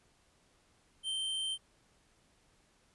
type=tone; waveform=square; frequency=3123 Hz; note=G7; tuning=7 cents flat; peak=-34 dBFS; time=1.03-1.58 s; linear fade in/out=50 ms; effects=pink hiss -69 dBFS RMS until 2.94 s + resampled to 24000 Hz